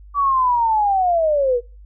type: linear sweep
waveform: sine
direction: down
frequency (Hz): 1154 to 466.2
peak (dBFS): -14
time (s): 0.14-1.61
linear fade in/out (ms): 50
effects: noise-tail reverb RT60 0.3 s tail -23 dB re dry + added 50 Hz sine -39 dBFS peak until 1.85 s